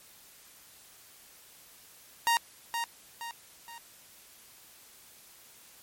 sawtooth tone with echo, 932.3 Hz, A#5, in tune, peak -19 dBFS, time 2.27-2.37 s, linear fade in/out 0 ms, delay 470 ms, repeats 3, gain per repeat -7 dB, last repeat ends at 3.78 s, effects white hiss -55 dBFS RMS until 5.82 s + MP3 64 kbps

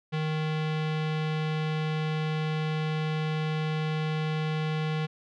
square tone with low-pass filter, 155.56 Hz, D#3, in tune, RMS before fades -29 dBFS, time 0.12-5.07 s, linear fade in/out 20 ms, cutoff 3200 Hz, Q 1.7, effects none

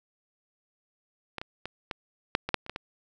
clicks, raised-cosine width 0.3 ms, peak -18 / -20 / -19 / -16 / -6 / -15 / -6 / -28 / -17 / -18 dBFS, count 10, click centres 1.383 / 1.415 / 1.656 / 1.912 / 2.351 / 2.49 / 2.543 / 2.664 / 2.696 / 2.761 s, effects none

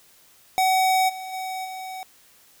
square tone with level steps, 753 Hz, F#5, 30 cents sharp, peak -18 / -33 / -29 / -33 dBFS, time 0.58-2.03 s, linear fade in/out 0 ms, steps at 1.08 / 1.32 / 1.64 s, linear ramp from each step 20 ms, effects white hiss -55 dBFS RMS until 2.6 s

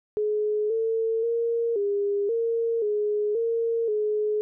sine tone with pitch steps, 422.9 / 449.6 / 464.7 / 404.7 / 460.4 / 418.4 / 460.1 / 423.5 Hz, G#4 / A4 / A#4 / G#4 / A#4 / G#4 / A#4 / G#4, +31 / +37 / -5 / -45 / -22 / +13 / -23 / +34 cents, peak -22 dBFS, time 0.17-4.41 s, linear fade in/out 0 ms, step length 530 ms, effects none

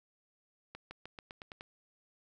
accelerating click train, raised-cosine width 0.3 ms, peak -29 dBFS, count 8, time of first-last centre 0.75-1.609 s, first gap 160 ms, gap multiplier 0.91, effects none

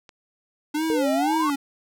click, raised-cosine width 0.2 ms, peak -28 dBFS, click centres 0.092 s
square tone with vibrato, 293.7 Hz, D4, in tune, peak -23 dBFS, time 0.74-1.56 s, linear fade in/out 10 ms, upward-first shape sine, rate 2 Hz, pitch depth 160 cents each way
sine exponential sweep, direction up, 440 to 1155 Hz, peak -22 dBFS, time 0.9-1.5 s, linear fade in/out 0 ms
effects none

